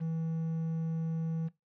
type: tone with quantisation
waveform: triangle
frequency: 162.6 Hz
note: E3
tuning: 23 cents flat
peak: -29 dBFS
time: 0-1.49 s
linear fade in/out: 20 ms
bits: 9
effects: noise-tail reverb RT60 0.2 s tail -19 dB re dry + low-pass 2000 Hz 12 dB/octave